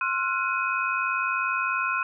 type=tone cluster; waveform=sine; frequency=1058 / 1362 / 1462 / 2519 Hz; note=C6 / F6 / F#6 / D#7; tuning=+19 / -44 / -21 / +21 cents; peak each=-29 dBFS; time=0.01-2.03 s; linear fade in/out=2 ms; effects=none